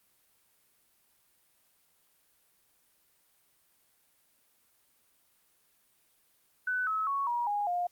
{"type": "tone with pitch steps", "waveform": "sine", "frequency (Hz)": [1500, 1290.8, 1110.8, 955.9, 822.6, 707.9], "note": ["F#6", "E6", "C#6", "A#5", "G#5", "F5"], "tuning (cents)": [23, -37, 3, 43, -17, 23], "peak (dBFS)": -28, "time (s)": [6.67, 7.87], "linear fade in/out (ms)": 5, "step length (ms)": 200, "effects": ["white hiss -69 dBFS RMS until 7.91 s", "Opus 32 kbps"]}